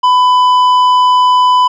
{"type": "tone with tanh clipping", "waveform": "sine", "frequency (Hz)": 1000, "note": "B5", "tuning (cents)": 21, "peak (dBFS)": -7, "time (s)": [0.03, 1.68], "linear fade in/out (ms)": 10, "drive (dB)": 8, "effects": []}